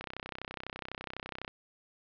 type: click train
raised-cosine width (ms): 0.3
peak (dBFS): -22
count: 48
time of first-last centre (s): 0.01-1.479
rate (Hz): 32
effects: low-pass 4000 Hz 12 dB/octave